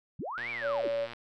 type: linear two-way sweep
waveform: sine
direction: up then down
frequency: 92.5 to 2400 to 253.2 Hz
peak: -34 dBFS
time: 0.19-0.88 s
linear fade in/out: 5 ms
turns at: 0.5 s
type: click train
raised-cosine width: 0.3 ms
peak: -26 dBFS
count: 90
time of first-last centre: 0.38-1.134 s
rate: 118 Hz
type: tone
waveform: sine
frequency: 569 Hz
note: C#5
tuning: 45 cents sharp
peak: -28 dBFS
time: 0.61-1.08 s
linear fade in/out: 50 ms
effects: none